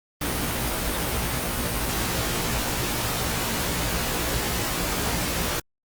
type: noise with comb filter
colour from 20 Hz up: pink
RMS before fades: -26 dBFS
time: 0.21-5.6 s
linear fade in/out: 5 ms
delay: 17 ms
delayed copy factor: +0.95
effects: Opus 32 kbps